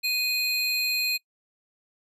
square tone pair together, 2489 / 4190 Hz, D#7 / C8, 0 / +2 cents, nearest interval major sixth, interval 902 cents, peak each -27 / -27 dBFS, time 0.03-1.18 s, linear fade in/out 20 ms, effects noise-tail reverb RT60 0.1 s tail -24 dB re dry + resampled to 32000 Hz

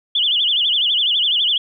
sine tone with vibrato, 3182 Hz, G7, 25 cents sharp, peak -14 dBFS, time 0.15-1.58 s, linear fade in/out 5 ms, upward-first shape sine, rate 12 Hz, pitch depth 190 cents each way, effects none

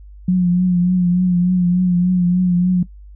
sine tone with vibrato, 179.4 Hz, F3, 47 cents sharp, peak -11 dBFS, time 0.28-2.83 s, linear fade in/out 5 ms, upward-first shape triangle, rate 3.4 Hz, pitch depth 48 cents each way, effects noise-tail reverb RT60 0.1 s tail -17 dB re dry + added 50 Hz sine -36 dBFS peak until 3.15 s

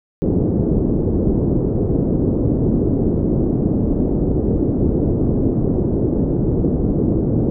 white low-pass noise, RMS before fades -17 dBFS, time 0.22-7.5 s, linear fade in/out 0 ms, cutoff 380 Hz, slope 24 dB/octave, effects none

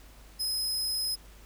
sawtooth tone, 5090 Hz, D#8, 39 cents sharp, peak -26 dBFS, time 0.39-1.16 s, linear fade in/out 20 ms, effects added 50 Hz sine -51 dBFS peak until 1.45 s + pink hiss -56 dBFS RMS until 1.45 s

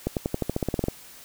accelerating click train, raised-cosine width 2 ms, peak -11 dBFS, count 13, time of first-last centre 0.07-0.884 s, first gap 98 ms, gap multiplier 0.93, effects white hiss -47 dBFS RMS until 1.24 s

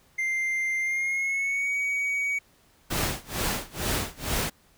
triangle tone with pitch glide, 2093 to 2256 Hz, C7 to C#7, 0 to +30 cents, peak -23 dBFS, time 0.18-2.39 s, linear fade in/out 10 ms, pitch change +130 cents, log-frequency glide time 0.8-1.74 s
pink noise with tremolo, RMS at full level -26 dBFS, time 2.9-4.5 s, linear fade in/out 10 ms, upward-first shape sine, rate 2.2 Hz, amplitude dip 95%
effects pink hiss -61 dBFS RMS until 4.77 s

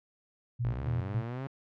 sine tone with tremolo, 119.8 Hz, A#2, 48 cents sharp, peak -28 dBFS, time 0.59-1.23 s, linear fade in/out 20 ms, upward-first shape square, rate 3.6 Hz, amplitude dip 70%
sawtooth linear sweep, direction up, 50 to 138.59 Hz, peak -31 dBFS, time 0.64-1.47 s, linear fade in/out 0 ms
effects low-pass 2000 Hz 12 dB/octave

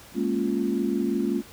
sine chord, Bb minor seventh, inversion third, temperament equal, 207.7 / 233.1 / 277.2 / 349.2 Hz, Ab3 / Bb3 / Db4 / F4, 0 / 0 / 0 / 0 cents, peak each -28 dBFS, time 0.14-1.43 s, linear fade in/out 50 ms, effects pink hiss -47 dBFS RMS until 1.52 s + high-pass 60 Hz 12 dB/octave

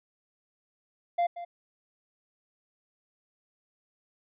triangle tone with echo, 694 Hz, F5, 11 cents flat, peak -21 dBFS, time 1.18-1.27 s, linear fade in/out 10 ms, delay 180 ms, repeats 1, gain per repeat -13 dB, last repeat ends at 1.45 s, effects resampled to 8000 Hz

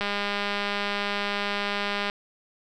click train, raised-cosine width 0.3 ms, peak -12 dBFS, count 425, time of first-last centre 0.01-2.099 s, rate 203 Hz, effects none

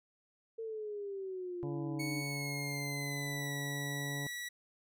sine exponential sweep, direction down, 454.9 to 298.2 Hz, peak -38 dBFS, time 0.58-2.22 s, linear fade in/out 10 ms
harmonic tone, 142.3 Hz, C#3, 46 cents sharp, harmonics 1 / 2 / 3 / 4 / 5 / 6 / 7, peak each -39 / -45 / -49 / -51 / -53 / -55 / -56 dBFS, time 1.63-4.27 s, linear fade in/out 0 ms
sawtooth tone with pitch glide, 2217 to 1941.2 Hz, C#7 to B6, 0 to -30 cents, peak -36 dBFS, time 1.99-4.49 s, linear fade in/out 10 ms, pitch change -230 cents, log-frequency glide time 2.26-3.53 s
effects none

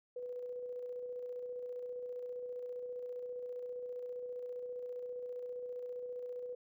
sine tone with tremolo, 493.9 Hz, B4, in tune, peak -39 dBFS, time 0.16-6.55 s, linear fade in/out 5 ms, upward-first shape square, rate 15 Hz, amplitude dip 25%, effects none

